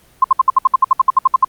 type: tone bursts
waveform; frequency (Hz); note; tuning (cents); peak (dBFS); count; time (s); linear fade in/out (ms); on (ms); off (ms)
sine; 1053; C6; +11; -5; 15; 0.22-1.447; 5; 23; 63
effects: pink hiss -50 dBFS RMS until 1.48 s + Opus 24 kbps